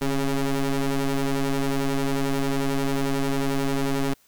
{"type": "ring-modulated tone", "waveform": "30% pulse", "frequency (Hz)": 138.59, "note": "C#3", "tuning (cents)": 0, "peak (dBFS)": -16, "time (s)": [0.01, 4.14], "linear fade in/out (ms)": 10, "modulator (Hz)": 133, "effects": ["white hiss -60 dBFS RMS until 4.27 s"]}